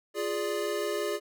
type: chord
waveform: square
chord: D diminished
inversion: first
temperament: equal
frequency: 349.2 / 415.3 / 587.3 Hz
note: F4 / Ab4 / D5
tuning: 0 / 0 / 0 cents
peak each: -36 / -32 / -35 dBFS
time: 0.14-1.2 s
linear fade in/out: 50 ms
effects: none